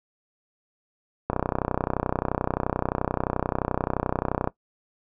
click train, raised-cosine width 1 ms, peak -9 dBFS, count 101, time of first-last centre 1.3-4.475 s, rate 31.5 Hz, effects noise-tail reverb RT60 0.1 s tail -18 dB re dry

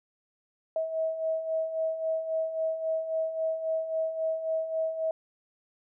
sine beating tone pair, 640 / 643.7 Hz, D#5 / E5, +49 / -41 cents, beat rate 3.7 Hz, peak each -35 / -28 dBFS, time 0.76-5.11 s, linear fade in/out 2 ms, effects none

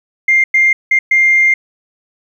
sine tone bursts at uneven times, 2107 Hz, C7, 12 cents sharp, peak -6 dBFS, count 4, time 0.28-0.44 / 0.54-0.73 / 0.91-0.99 / 1.11-1.54 s, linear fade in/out 5 ms, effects tanh soft clip ceiling -2 dBFS + 8-bit

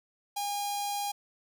sawtooth tone with notch filter, 813 Hz, G#5, 37 cents flat, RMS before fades -33 dBFS, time 0.36-1.12 s, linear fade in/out 10 ms, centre 1700 Hz, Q 0.6, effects none

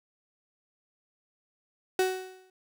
35% pulse tone with exponential decay, 373.6 Hz, F#4, 17 cents sharp, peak -19 dBFS, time 1.99-2.5 s, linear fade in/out 2 ms, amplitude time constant 110 ms, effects none

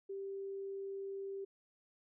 sine tone, 392 Hz, G4, in tune, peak -40 dBFS, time 0.09-1.45 s, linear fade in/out 10 ms, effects none

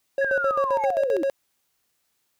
triangle tone with tremolo, 547 Hz, C#5, 23 cents flat, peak -18 dBFS, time 0.18-1.3 s, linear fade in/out 2 ms, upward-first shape square, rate 7.6 Hz, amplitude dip 80%
sine linear sweep, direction down, 1697 to 296.4 Hz, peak -23 dBFS, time 0.21-1.23 s, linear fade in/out 5 ms
triangle tone with exponential growth, 2180 Hz, C#7, 29 cents flat, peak -27 dBFS, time 0.76-0.85 s, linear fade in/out 2 ms, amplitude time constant 19 ms
effects white hiss -72 dBFS RMS until 2.39 s

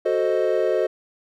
triangle chord, F# diminished seventh, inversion none, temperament equal, 370 / 440 / 523.3 / 622.3 Hz, F#4 / A4 / C5 / Eb5, 0 / 0 / 0 / 0 cents, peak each -22 dBFS, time 0.05-0.87 s, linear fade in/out 10 ms, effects none

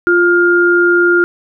sine tone pair together, 349.2 / 1409 Hz, F4 / F6, 0 / +15 cents, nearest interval 2 octaves, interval 2415 cents, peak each -10 dBFS, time 0.07-1.24 s, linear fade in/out 0 ms, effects none

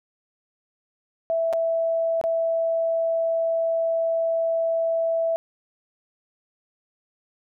sine tone with dropouts, 659.3 Hz, E5, in tune, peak -20 dBFS, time 1.3-5.36 s, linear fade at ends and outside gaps 0 ms, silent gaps 1.528-1.534 / 2.213-2.239 s, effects none

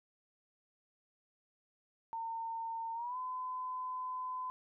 sine tone with pitch glide, 910 to 1015.6 Hz, A#5 to B5, -42 to +48 cents, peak -37 dBFS, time 2.13-4.5 s, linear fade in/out 0 ms, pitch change +190 cents, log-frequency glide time 2.94-3.17 s, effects none

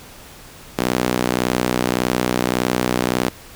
sawtooth tone with high-pass filter, 61.74 Hz, B1, in tune, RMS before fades -20 dBFS, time 0.78-3.29 s, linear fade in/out 5 ms, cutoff 250 Hz, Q 1, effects pink hiss -41 dBFS RMS until 3.55 s

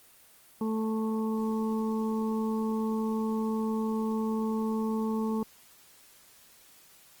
harmonic tone, 220 Hz, A3, in tune, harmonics 1 / 2 / 4 / 5, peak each -28 / -34 / -40 / -42 dBFS, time 0.61-5.43 s, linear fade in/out 2 ms, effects white hiss -57 dBFS RMS until 7.2 s + Opus 24 kbps

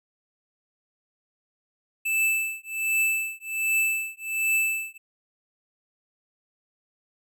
square tone with tremolo, 2637 Hz, E7, in tune, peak -20 dBFS, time 2.05-4.98 s, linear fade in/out 10 ms, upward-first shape triangle, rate 1.3 Hz, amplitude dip 100%, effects none

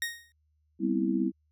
sawtooth tone with exponential decay, 1864.7 Hz, A#6, in tune, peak -23 dBFS, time 0.02-0.32 s, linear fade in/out 1 ms, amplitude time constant 65 ms
sine chord, C major seventh, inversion second, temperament just, 196.22 / 245.3 / 261.6 / 327 Hz, G3 / B3 / C4 / E4, +2 / -12 / 0 / -14 cents, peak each -30 / -32 / -31 / -29 dBFS, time 0.79-1.32 s, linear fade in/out 50 ms
effects added 76 Hz sine -68 dBFS peak until 1.51 s

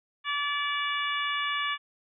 harmonic tone, 577 Hz, D5, 31 cents flat, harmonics 2 / 3 / 4 / 5 / 6, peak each -31 / -33 / -34 / -35 / -36 dBFS, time 0.24-1.78 s, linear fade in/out 50 ms, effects none

